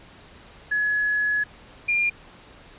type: tone pair in turn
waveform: sine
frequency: 1693 / 2402 Hz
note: G#6 / D7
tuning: +33 / +38 cents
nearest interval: tritone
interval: 605 cents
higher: second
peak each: -20 / -19 dBFS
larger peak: second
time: 0.71-1.44 / 1.88-2.1 s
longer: first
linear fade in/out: 10 ms
effects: pink hiss -48 dBFS RMS until 2.78 s + resampled to 8000 Hz